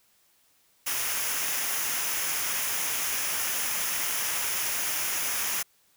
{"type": "noise with comb filter", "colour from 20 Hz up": "white", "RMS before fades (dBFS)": -29, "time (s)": [0.86, 5.63], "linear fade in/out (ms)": 10, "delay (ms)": 0.24, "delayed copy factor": -0.55, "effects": ["white hiss -65 dBFS RMS until 5.96 s"]}